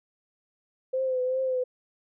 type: tone with vibrato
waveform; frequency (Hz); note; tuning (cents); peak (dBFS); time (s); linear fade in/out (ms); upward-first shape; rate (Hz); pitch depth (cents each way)
sine; 515; C5; -28; -24; 0.93-1.64; 10; triangle; 2.6; 45
effects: none